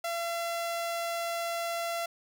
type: tone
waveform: sawtooth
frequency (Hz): 679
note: F5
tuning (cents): -49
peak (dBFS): -27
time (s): 0.04-2.06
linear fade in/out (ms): 5
effects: none